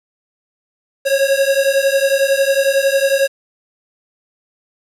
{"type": "beating tone pair", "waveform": "square", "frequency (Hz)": [542, 553], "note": ["C#5", "C#5"], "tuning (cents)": [-39, -4], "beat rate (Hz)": 11, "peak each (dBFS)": -16, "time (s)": [1.05, 3.28], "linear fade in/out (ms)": 20, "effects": ["resampled to 32000 Hz", "7-bit"]}